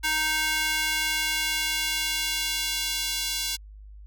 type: tone with high-pass filter sweep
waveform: square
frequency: 311.1 Hz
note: D#4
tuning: in tune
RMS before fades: -27 dBFS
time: 0.03-3.57 s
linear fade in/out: 20 ms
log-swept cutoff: 1600 to 3800 Hz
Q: 1.2
effects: added 51 Hz sine -42 dBFS peak until 4.06 s